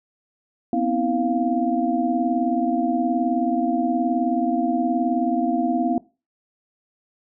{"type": "tone cluster", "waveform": "sine", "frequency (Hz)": [243.9, 262.8, 322.8, 697], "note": ["B3", "C4", "E4", "F5"], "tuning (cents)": [-21, 8, -36, -4], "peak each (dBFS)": -24, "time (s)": [0.73, 5.98], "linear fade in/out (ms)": 2, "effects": ["noise-tail reverb RT60 0.3 s tail -20 dB re dry"]}